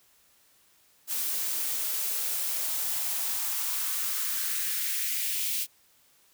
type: noise with high-pass filter sweep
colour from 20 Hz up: blue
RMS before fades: -30 dBFS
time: 1.07-5.67 s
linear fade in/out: 50 ms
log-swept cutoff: 240 to 2800 Hz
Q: 2
effects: white hiss -63 dBFS RMS until 6.33 s